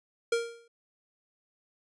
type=tone with exponential decay; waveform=square; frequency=466.2 Hz; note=A#4; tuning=in tune; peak=-23 dBFS; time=0.32-0.68 s; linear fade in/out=5 ms; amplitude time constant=77 ms; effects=resampled to 22050 Hz